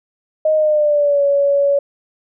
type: tone with pitch glide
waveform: sine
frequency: 622.3 to 564.1 Hz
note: D#5 to C#5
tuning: 0 to +30 cents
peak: -11 dBFS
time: 0.45-1.79 s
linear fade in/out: 5 ms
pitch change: -170 cents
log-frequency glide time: 0.55-1.23 s
effects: none